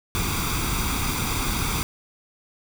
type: noise with comb filter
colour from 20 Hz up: pink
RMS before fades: -25 dBFS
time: 0.15-1.83 s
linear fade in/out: 0 ms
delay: 0.84 ms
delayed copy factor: +0.7
effects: none